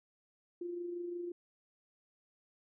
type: tone with amplitude modulation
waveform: sine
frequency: 349.2 Hz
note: F4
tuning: in tune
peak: -36 dBFS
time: 0.61-1.32 s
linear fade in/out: 5 ms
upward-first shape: sine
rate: 25.7 Hz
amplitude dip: 40%
effects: none